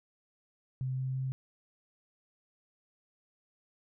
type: tone with pitch steps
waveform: sine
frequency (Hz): 130 / 130.83 / 131.66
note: C3 / C3 / C3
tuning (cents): -11 / 0 / +11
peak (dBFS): -31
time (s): 0.81-1.32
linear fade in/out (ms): 0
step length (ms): 170
effects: none